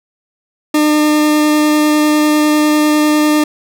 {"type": "tone with vibrato", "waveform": "40% pulse", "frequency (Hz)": 302, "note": "D4", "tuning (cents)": 48, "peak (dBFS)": -8, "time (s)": [0.74, 3.44], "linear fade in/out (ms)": 5, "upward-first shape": "triangle", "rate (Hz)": 10, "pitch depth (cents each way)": 9, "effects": []}